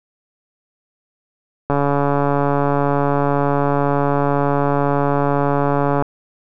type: click train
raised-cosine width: 1 ms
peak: -4 dBFS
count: 615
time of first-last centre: 1.7-6.024 s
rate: 142 Hz
effects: none